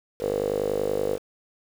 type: tone with band-pass filter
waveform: sawtooth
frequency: 50.4 Hz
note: G1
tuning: 49 cents sharp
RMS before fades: -26 dBFS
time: 0.19-1.19 s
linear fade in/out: 50 ms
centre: 480 Hz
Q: 8.8
effects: 7-bit